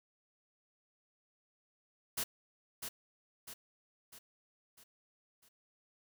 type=noise with echo; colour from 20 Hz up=white; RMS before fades=-36 dBFS; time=2.17-2.24 s; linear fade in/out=10 ms; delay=650 ms; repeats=5; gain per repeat=-6 dB; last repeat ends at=5.49 s; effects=none